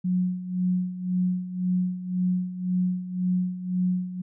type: tone with tremolo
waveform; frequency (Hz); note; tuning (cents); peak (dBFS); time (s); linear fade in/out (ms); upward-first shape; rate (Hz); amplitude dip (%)
sine; 181.9; F#3; -29; -20; 0.04-4.22; 10; sine; 1.9; 75
effects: none